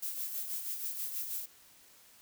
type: noise with tremolo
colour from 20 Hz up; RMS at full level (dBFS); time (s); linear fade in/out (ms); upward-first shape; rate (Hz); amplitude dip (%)
violet; -36; 0.02-1.46; 10; sine; 6.2; 50
effects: white hiss -60 dBFS RMS until 2.21 s